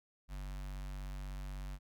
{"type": "tone with notch filter", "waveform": "square", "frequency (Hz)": 48.17, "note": "G1", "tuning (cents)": -30, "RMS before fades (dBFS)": -43, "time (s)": [0.28, 1.79], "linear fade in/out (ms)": 50, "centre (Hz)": 400, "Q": 1, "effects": []}